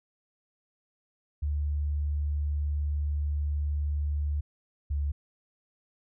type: tone pair in turn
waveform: sine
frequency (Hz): 73.42 / 71.99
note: D2 / D2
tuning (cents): 0 / -34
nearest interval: unison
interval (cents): 34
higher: first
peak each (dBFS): -26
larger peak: neither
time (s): 1.42-4.41 / 4.9-5.12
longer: first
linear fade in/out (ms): 10
effects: none